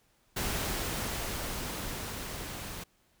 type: noise with level ramp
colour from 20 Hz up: pink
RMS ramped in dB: -32 to -41 dBFS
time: 0.36-2.84 s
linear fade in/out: 10 ms
effects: pink hiss -69 dBFS RMS until 3.2 s